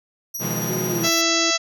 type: tone with tremolo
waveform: 25% pulse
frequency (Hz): 5780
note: F#8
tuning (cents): -41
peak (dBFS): -21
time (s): 0.34-1.22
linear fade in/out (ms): 10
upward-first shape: square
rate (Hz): 18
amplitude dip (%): 35
type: chord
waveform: sawtooth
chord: F half-diminished seventh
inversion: second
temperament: equal with one note detuned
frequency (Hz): 123.47 / 158.92 / 174.61 / 207.7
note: Cb3 / Eb3 / F3 / Ab3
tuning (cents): 0 / +37 / 0 / 0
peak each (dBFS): -26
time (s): 0.39-1.1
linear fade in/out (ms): 50
type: tone with pitch glide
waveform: sine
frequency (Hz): 370 to 331.5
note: F#4 to E4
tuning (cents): 0 to +10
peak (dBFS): -25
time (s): 0.68-1.51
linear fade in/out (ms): 10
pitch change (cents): -190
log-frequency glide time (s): 0.87-1.02
type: harmonic tone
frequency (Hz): 664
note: E5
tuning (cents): +12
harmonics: 1 / 2 / 3 / 4 / 5 / 6 / 7 / 8 / 9 / 10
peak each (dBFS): -27 / -27 / -27 / -27 / -27 / -27 / -27 / -27 / -27 / -27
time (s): 1.03-1.58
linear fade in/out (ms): 20
effects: none